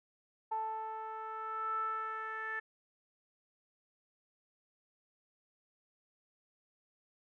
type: tone with low-pass filter sweep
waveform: 10% pulse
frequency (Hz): 440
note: A4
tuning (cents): 0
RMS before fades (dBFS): -39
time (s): 0.51-2.6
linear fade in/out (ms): 10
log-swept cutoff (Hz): 900 to 1700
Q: 9.2
effects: none